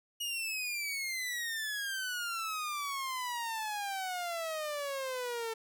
sawtooth exponential sweep, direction down, 2894 to 444.7 Hz, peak -31 dBFS, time 0.2-5.54 s, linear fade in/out 10 ms, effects none

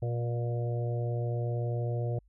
harmonic tone with a mistuned harmonic, 119.4 Hz, A#2, 42 cents sharp, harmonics 1 / 3 / 4 / 5 / 6, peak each -29 / -41 / -39 / -41 / -45 dBFS, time 0.02-2.19 s, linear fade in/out 5 ms, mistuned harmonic 6, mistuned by -17 cents, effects added 50 Hz sine -60 dBFS peak until 2.28 s

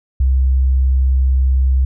sine tone, 65.41 Hz, C2, in tune, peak -10 dBFS, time 0.2-1.85 s, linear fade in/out 5 ms, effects none

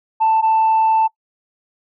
sine tone pair in turn, 885 / 885 Hz, A5 / A5, +10 / +10 cents, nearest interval unison, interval 0 cents, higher neither, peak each -10 dBFS, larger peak neither, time 0.2-0.42 / 0.42-1.08 s, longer second, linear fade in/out 20 ms, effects noise-tail reverb RT60 0.1 s tail -22 dB re dry + tanh soft clip ceiling -9 dBFS

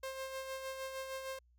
sawtooth tone with tremolo, 530 Hz, C5, 22 cents sharp, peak -35 dBFS, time 0.03-1.39 s, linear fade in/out 5 ms, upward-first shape sine, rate 6.5 Hz, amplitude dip 45%, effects added 60 Hz sine -65 dBFS peak until 1.58 s

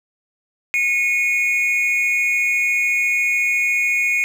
triangle tone pair together, 2175 / 2461 Hz, C#7 / D#7, -33 / -20 cents, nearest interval major second, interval 213 cents, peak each -17 dBFS, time 0.74-4.24 s, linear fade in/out 0 ms, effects 7-bit

